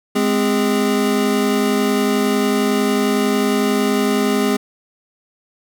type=tone cluster; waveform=square; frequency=208.3 / 259.3 / 408.4 Hz; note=G#3 / C4 / G#4; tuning=+5 / -15 / -29 cents; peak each=-20 dBFS; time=0.15-4.57 s; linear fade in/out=10 ms; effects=none